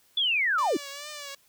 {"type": "linear sweep", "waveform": "sine", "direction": "down", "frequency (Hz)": [3503, 255], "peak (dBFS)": -22, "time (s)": [0.17, 0.77], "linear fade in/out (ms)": 5}
{"type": "tone with vibrato", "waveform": "5% pulse", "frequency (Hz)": 579, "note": "D5", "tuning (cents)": -25, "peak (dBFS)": -26, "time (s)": [0.58, 1.35], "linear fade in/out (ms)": 5, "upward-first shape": "triangle", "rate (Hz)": 2.4, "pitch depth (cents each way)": 83}
{"effects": ["white hiss -63 dBFS RMS until 1.48 s"]}